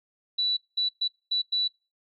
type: tone bursts at uneven times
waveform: sine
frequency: 3951 Hz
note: B7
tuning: in tune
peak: -22 dBFS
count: 5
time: 0.38-0.57 / 0.77-0.89 / 1.01-1.08 / 1.31-1.42 / 1.52-1.68 s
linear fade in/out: 10 ms
effects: noise-tail reverb RT60 0.3 s tail -25 dB re dry + MP3 32 kbps